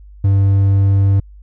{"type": "tone", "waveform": "triangle", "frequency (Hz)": 98.3, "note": "G2", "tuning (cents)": 5, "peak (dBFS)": -7, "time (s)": [0.24, 1.2], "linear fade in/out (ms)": 5, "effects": ["added 50 Hz sine -36 dBFS peak until 1.42 s"]}